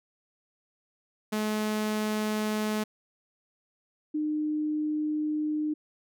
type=tone pair in turn; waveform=sawtooth / sine; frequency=213.9 / 304.1 Hz; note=A3 / D#4; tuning=-49 / -40 cents; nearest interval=tritone; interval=609 cents; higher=second; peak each=-23 / -26 dBFS; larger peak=first; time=1.32-2.84 / 4.14-5.74 s; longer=second; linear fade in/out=10 ms; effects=none